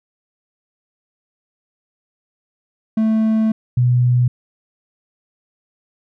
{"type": "tone pair in turn", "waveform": ["triangle", "sine"], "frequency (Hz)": [220, 123.47], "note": ["A3", "B2"], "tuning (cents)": [0, 0], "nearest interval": "minor seventh", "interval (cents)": 1000, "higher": "first", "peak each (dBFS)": -11, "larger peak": "neither", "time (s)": [[2.97, 3.52], [3.77, 4.28]], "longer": "first", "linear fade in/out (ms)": 5, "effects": []}